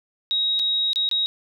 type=tone with dropouts; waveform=sine; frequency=3797 Hz; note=A#7; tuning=31 cents sharp; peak=-19 dBFS; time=0.31-1.26 s; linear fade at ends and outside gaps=0 ms; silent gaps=0.592-0.596 / 0.932-0.959 / 1.09-1.113 s; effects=none